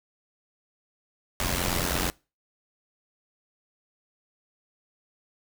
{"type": "noise with amplitude modulation", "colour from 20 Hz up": "pink", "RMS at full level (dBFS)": -24, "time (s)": [1.4, 2.1], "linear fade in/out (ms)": 0, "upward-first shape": "sine", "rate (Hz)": 88.9, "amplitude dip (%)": 75, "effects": ["noise-tail reverb RT60 0.3 s tail -24 dB re dry"]}